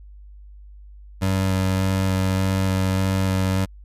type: tone with vibrato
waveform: 25% pulse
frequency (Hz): 94.8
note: F#2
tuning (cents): +43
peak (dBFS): -15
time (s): 1.21-3.66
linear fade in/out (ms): 20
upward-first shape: square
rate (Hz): 1.7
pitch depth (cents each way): 9
effects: added 50 Hz sine -40 dBFS peak until 3.84 s + resampled to 32000 Hz